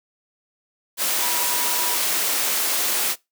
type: tone in noise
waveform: sine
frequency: 970 Hz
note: B5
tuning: 31 cents flat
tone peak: -30 dBFS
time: 1.18-1.99 s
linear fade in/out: 50 ms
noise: white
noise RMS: -22 dBFS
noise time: 0.97-3.16 s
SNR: -11 dB
effects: noise-tail reverb RT60 0.2 s tail -22 dB re dry + high-pass 300 Hz 12 dB/octave